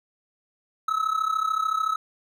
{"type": "tone with amplitude modulation", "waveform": "triangle", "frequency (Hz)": 1293, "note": "E6", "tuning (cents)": -34, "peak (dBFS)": -17, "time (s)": [0.88, 1.96], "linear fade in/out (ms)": 5, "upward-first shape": "sine", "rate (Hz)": 33.6, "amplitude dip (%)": 80, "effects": []}